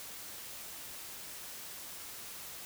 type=silence; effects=white hiss -46 dBFS RMS until 2.65 s